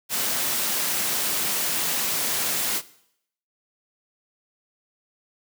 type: high-pass noise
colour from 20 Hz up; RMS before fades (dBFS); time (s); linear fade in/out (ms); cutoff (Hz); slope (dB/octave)
white; -25; 0.09-2.82; 50; 120; 24
effects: noise-tail reverb RT60 0.7 s tail -18 dB re dry